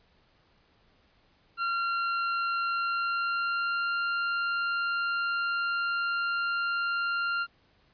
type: tone with pitch glide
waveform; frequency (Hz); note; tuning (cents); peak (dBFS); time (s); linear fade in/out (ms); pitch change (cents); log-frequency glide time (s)
40% pulse; 1377 to 1389.8; F6 to F6; -25 to -9; -26; 1.57-7.47; 50; +16; 2.68-3.94
effects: pink hiss -65 dBFS RMS until 7.93 s + resampled to 11025 Hz